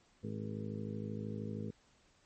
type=harmonic tone with a mistuned harmonic; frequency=53 Hz; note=G#1; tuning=36 cents sharp; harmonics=2 / 3 / 4 / 5 / 6 / 7 / 8 / 9; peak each=-43 / -47 / -42 / -49 / -53 / -54 / -49 / -50 dBFS; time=0.23-1.71 s; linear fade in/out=10 ms; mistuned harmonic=7; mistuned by=+53 cents; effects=pink hiss -69 dBFS RMS until 2.25 s + MP3 32 kbps